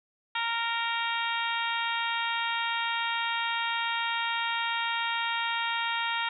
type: harmonic tone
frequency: 463.5 Hz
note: A#4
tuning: 10 cents flat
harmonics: 2 / 3 / 4 / 5 / 6 / 7 / 8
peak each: -32 / -34 / -35 / -36 / -37 / -37 / -38 dBFS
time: 0.35-6.29 s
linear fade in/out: 5 ms
effects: none